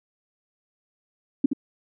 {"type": "tone with echo", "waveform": "sine", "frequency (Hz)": 275.4, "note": "C#4", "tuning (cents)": -11, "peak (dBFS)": -13, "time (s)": [1.44, 1.46], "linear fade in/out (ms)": 5, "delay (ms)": 73, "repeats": 1, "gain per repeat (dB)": -7, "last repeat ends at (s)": 1.533, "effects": []}